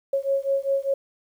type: beating tone pair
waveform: sine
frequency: 546 / 551 Hz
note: C#5 / C#5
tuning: -26 / -11 cents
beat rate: 5 Hz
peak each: -24 dBFS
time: 0.13-0.94 s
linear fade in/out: 5 ms
effects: 9-bit